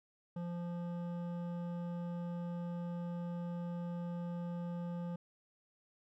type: tone with hard clipping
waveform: sine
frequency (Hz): 173.4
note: F3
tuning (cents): -12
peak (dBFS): -40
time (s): 0.36-5.16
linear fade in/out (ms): 5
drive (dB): 12
effects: none